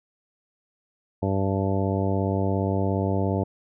harmonic tone, 97.2 Hz, G2, 14 cents flat, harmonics 1 / 2 / 3 / 4 / 5 / 6 / 7 / 9, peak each -25 / -28 / -30 / -31 / -32 / -33 / -33 / -35 dBFS, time 1.22-3.44 s, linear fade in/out 10 ms, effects none

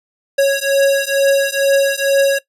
square beating tone pair, 551 / 553.2 Hz, C#5 / C#5, -11 / -4 cents, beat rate 2.2 Hz, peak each -15 dBFS, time 0.38-2.39 s, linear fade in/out 10 ms, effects noise-tail reverb RT60 0.1 s tail -18 dB re dry + resampled to 32000 Hz

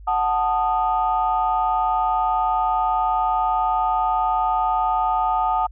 sine chord, D# diminished, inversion first, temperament equal with one note detuned, 740 / 880 / 1235.2 Hz, F#5 / A5 / D#6, 0 / 0 / -13 cents, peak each -21 / -21 / -23 dBFS, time 0.07-5.67 s, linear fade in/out 10 ms, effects tanh soft clip ceiling -9 dBFS + added 50 Hz sine -38 dBFS peak until 5.71 s

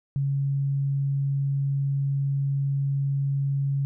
sine tone, 138.8 Hz, C#3, 3 cents sharp, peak -22 dBFS, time 0.16-3.85 s, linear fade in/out 0 ms, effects none

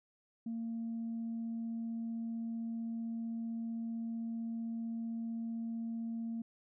sine tone, 228.9 Hz, A#3, 31 cents flat, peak -35 dBFS, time 0.46-6.42 s, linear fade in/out 5 ms, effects tanh soft clip ceiling -33 dBFS

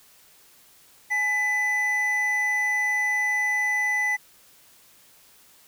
triangle tone pair together, 839 / 1995.5 Hz, G#5 / B6, +17 / +17 cents, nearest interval octave + minor third, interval 1500 cents, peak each -30 / -20 dBFS, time 1.1-4.17 s, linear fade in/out 20 ms, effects white hiss -55 dBFS RMS until 5.67 s

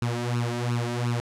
sawtooth tone with flanger, 120 Hz, B2, 49 cents flat, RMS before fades -27 dBFS, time 0.02-1.2 s, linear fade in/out 0 ms, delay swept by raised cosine 0.73 to 3.23 ms, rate 2.8 Hz, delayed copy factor +0.8, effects low-pass 9000 Hz 12 dB/octave

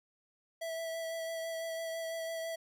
square tone with vibrato, 656 Hz, E5, 9 cents flat, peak -37 dBFS, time 0.61-2.56 s, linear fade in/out 10 ms, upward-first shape sine, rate 6 Hz, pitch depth 14 cents each way, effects none

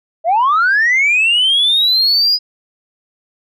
sine linear sweep, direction up, 622.3 to 4978 Hz, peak -8 dBFS, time 0.24-2.39 s, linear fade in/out 50 ms, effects tanh soft clip ceiling -7 dBFS

